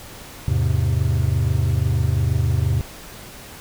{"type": "chord", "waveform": "triangle", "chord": "E augmented", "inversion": "none", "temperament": "equal with one note detuned", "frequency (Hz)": [82.41, 104.73, 130.81], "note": ["E2", "G#2", "B#2"], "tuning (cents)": [0, 15, 0], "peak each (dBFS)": -19, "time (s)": [0.48, 2.81], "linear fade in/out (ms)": 0, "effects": ["pink hiss -39 dBFS RMS until 3.6 s"]}